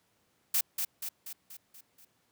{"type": "noise with echo", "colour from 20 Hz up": "blue", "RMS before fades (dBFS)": -27, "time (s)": [0.54, 0.61], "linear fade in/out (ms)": 5, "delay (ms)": 240, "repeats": 6, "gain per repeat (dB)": -5, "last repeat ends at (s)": 2.05, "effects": ["pink hiss -72 dBFS RMS until 2.31 s", "high-pass 100 Hz 12 dB/octave"]}